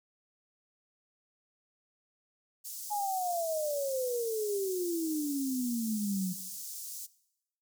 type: high-pass noise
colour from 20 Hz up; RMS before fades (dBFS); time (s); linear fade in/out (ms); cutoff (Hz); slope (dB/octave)
pink; -42; 2.64-7.07; 20; 5900; 24
type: exponential sweep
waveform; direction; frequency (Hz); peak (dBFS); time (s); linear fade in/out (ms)
sine; down; 845 to 180; -30; 2.9-6.34; 20
effects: noise-tail reverb RT60 0.8 s tail -19 dB re dry